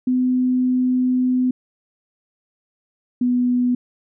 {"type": "tone pair in turn", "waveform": "sine", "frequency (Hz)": [253.1, 247], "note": ["B3", "B3"], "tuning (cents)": [43, 0], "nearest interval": "unison", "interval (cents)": 43, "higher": "first", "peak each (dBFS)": -15, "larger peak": "neither", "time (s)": [[0.07, 1.51], [3.21, 3.75]], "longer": "first", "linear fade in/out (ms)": 5, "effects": []}